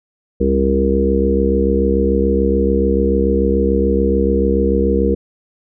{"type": "harmonic tone with a mistuned harmonic", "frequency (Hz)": 66.9, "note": "C2", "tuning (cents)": 39, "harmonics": [1, 3, 4, 5, 6, 7], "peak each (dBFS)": [-18, -18, -23, -21, -21, -17], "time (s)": [0.4, 5.15], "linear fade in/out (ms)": 10, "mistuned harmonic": 3, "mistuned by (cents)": -34, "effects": []}